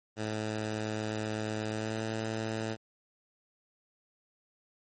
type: tone with pitch glide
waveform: 10% pulse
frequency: 108.3 to 110.77 Hz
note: A2 to A2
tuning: -27 to +12 cents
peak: -24 dBFS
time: 0.16-2.77 s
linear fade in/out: 50 ms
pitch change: +39 cents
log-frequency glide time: 1.69-2.01 s
effects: MP3 32 kbps